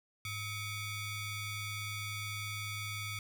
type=ring-modulated tone; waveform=sawtooth; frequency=1174.7 Hz; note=D6; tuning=in tune; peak=-31 dBFS; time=0.25-3.19 s; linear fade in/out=2 ms; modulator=1070 Hz; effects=none